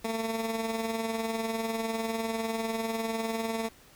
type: tone with tremolo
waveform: 15% pulse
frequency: 225.2 Hz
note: A3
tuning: 40 cents sharp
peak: -21 dBFS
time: 0.04-3.69 s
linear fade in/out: 10 ms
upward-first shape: triangle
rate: 20 Hz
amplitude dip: 55%
effects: pink hiss -56 dBFS RMS until 3.95 s